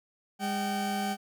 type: tone pair together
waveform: 40% pulse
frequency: 203.5 / 768.3 Hz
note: G#3 / G5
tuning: -35 / -35 cents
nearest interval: octave + major seventh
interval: 2300 cents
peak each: -31 / -31 dBFS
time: 0.39-1.17 s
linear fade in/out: 50 ms
effects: none